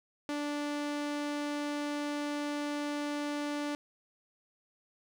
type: tone with low-pass filter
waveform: sawtooth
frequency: 292.5 Hz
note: D4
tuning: 7 cents flat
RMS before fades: -35 dBFS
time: 0.29-3.75 s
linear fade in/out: 0 ms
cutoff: 7500 Hz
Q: 0.64
effects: 10-bit

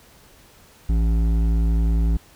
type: tone with hard clipping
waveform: triangle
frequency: 55.6 Hz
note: A1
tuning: 19 cents sharp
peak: -18 dBFS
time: 0.89-2.17 s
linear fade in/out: 5 ms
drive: 14 dB
effects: pink hiss -51 dBFS RMS until 2.35 s

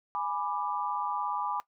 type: chord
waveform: sine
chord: G# diminished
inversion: none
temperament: equal with one note detuned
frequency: 830.6 / 987.8 / 1181.5 Hz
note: G#5 / B5 / D6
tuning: 0 / 0 / +10 cents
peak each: -34 dBFS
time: 0.15-1.6 s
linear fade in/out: 0 ms
effects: noise-tail reverb RT60 0.1 s tail -18 dB re dry

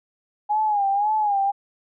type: tone with vibrato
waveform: sine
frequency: 825 Hz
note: G#5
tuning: 12 cents flat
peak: -18 dBFS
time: 0.49-1.52 s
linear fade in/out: 20 ms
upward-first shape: sine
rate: 1.9 Hz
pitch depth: 86 cents each way
effects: none

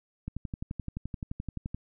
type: click train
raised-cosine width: 5 ms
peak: -22 dBFS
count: 18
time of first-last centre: 0.28-1.746 s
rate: 11.6 Hz
effects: none

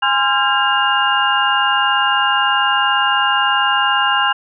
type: tone cluster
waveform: sine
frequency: 821 / 1039 / 1377 / 1616 / 2822 Hz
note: G#5 / C6 / F6 / G#6 / F7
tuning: -20 / -12 / -25 / -48 / +17 cents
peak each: -19 dBFS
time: 0.02-4.33 s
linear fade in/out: 10 ms
effects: none

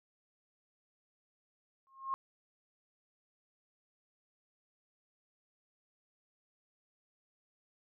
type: tone with exponential growth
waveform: sine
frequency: 1074 Hz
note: C6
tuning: 45 cents sharp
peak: -29 dBFS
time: 1.87-2.14 s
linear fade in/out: 0 ms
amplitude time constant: 58 ms
effects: none

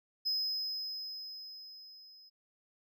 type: tone with level ramp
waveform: triangle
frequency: 5080 Hz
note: D#8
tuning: 35 cents sharp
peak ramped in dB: -28 to -54 dBFS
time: 0.25-2.3 s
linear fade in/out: 20 ms
effects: none

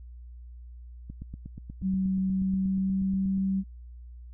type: click train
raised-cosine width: 5 ms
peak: -27 dBFS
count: 20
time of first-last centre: 1.1-3.378 s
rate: 8.34 Hz
type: tone with pitch glide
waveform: sine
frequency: 189.5 to 192.26 Hz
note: F#3 to G3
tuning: +42 to -33 cents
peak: -24 dBFS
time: 1.81-3.64 s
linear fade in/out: 50 ms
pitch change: +25 cents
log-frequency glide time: 2.2-3.24 s
effects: added 60 Hz sine -42 dBFS peak until 4.33 s

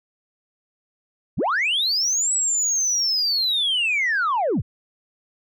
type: linear two-way sweep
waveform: sine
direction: up then down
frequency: 54.3 to 7902 to 54.3 Hz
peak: -17 dBFS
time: 1.37-4.62 s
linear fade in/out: 20 ms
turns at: 2.33 s
effects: tanh soft clip ceiling -16 dBFS

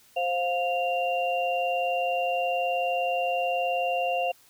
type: tone cluster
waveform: sine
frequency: 525 / 706 / 2772 Hz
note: C5 / F5 / F7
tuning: +6 / +19 / -14 cents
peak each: -29 / -26 / -32 dBFS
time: 0.16-4.32 s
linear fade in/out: 10 ms
effects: white hiss -58 dBFS RMS until 4.49 s

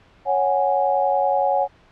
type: chord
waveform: sine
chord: C# suspended fourth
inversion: none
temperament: equal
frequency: 554.4 / 740 / 830.6 Hz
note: C#5 / F#5 / G#5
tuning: 0 / 0 / 0 cents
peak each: -21 dBFS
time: 0.25-1.68 s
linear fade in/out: 50 ms
effects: pink hiss -53 dBFS RMS until 1.91 s + low-pass 3000 Hz 12 dB/octave

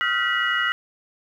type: tone cluster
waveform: sine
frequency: 1280 / 1392 / 1519 / 1949 / 2898 Hz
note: D#6 / F6 / F#6 / B6 / F#7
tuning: +49 / -6 / +45 / -23 / -37 cents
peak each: -28 / -25 / -29 / -23 / -27 dBFS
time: 0.01-0.72 s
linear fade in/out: 0 ms
effects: tanh soft clip ceiling -9 dBFS + 9-bit

